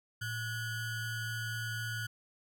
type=ring-modulated tone; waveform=square; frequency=785 Hz; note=G5; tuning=2 cents sharp; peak=-33 dBFS; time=0.21-2.07 s; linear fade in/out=10 ms; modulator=672 Hz; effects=none